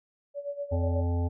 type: tone with tremolo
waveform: sine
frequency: 571 Hz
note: D5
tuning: 49 cents flat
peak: -29 dBFS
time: 0.34-1.05 s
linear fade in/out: 50 ms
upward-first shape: sine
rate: 8.2 Hz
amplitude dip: 80%
type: harmonic tone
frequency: 86.2 Hz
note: F2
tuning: 22 cents flat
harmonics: 1 / 3 / 5 / 7 / 9 / 10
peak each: -25 / -35 / -39 / -42 / -44 / -45 dBFS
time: 0.71-1.29 s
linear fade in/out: 20 ms
effects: none